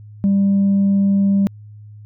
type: tone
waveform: sine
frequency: 197.7 Hz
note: G3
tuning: 15 cents sharp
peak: -10 dBFS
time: 0.24-1.47 s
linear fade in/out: 0 ms
effects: tanh soft clip ceiling -10 dBFS + added 105 Hz sine -36 dBFS peak until 2.05 s